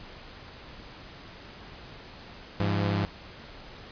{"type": "tone pair together", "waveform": "sawtooth", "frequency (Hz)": [101.2, 169.96], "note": ["G#2", "F3"], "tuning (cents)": [-44, -47], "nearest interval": "major sixth", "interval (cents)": 897, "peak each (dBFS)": [-22, -26], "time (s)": [2.6, 3.05], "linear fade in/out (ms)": 0, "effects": ["pink hiss -46 dBFS RMS until 3.91 s", "resampled to 11025 Hz"]}